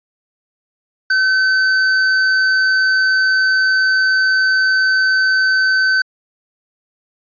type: tone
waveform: square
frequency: 1529 Hz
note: G6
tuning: 44 cents flat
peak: -12 dBFS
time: 1.1-6.02 s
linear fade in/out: 5 ms
effects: resampled to 11025 Hz